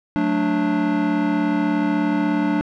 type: chord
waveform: square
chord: D major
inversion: first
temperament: just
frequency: 183.54 / 220.2 / 293.7 Hz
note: F#3 / A3 / D4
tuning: -14 / +2 / 0 cents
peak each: -26 / -25 / -20 dBFS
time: 0.16-2.61 s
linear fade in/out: 0 ms
effects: low-pass 2000 Hz 12 dB/octave